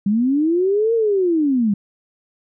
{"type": "linear two-way sweep", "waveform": "sine", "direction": "up then down", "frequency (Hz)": [193.6, 466.2, 193.6], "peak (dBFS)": -14, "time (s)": [0.06, 1.74], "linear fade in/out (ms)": 5, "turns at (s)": 0.94, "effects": []}